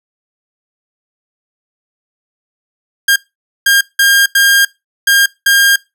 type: tone bursts at uneven times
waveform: sawtooth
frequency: 1611 Hz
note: G6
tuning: 47 cents sharp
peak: -3 dBFS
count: 6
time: 3.08-3.16 / 3.66-3.81 / 3.99-4.26 / 4.35-4.65 / 5.07-5.26 / 5.46-5.76 s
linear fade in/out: 5 ms
effects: noise-tail reverb RT60 0.2 s tail -20 dB re dry